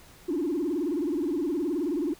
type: tone with vibrato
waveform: sine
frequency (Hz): 318.1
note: D#4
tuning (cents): +38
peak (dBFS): -24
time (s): 0.28-2.14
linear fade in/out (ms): 10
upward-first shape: sine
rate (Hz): 19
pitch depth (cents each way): 230
effects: tanh soft clip ceiling -21 dBFS + pink hiss -53 dBFS RMS until 2.19 s